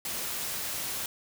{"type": "noise", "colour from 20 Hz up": "white", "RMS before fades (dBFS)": -34, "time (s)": [0.05, 1.06], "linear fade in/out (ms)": 2, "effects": []}